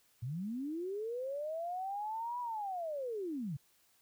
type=linear two-way sweep; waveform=sine; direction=up then down; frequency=110.3 to 987.8 to 126 Hz; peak=-36 dBFS; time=0.22-3.57 s; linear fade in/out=10 ms; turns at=2.4 s; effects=white hiss -70 dBFS RMS until 4.01 s